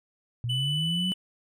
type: linear sweep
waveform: sine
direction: up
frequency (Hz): 116.54 to 189.9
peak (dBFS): -27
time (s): 0.44-1.12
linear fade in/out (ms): 0
type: tone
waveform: triangle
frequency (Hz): 2987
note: F#7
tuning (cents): +16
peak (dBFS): -26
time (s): 0.49-1.14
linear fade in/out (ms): 10
effects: none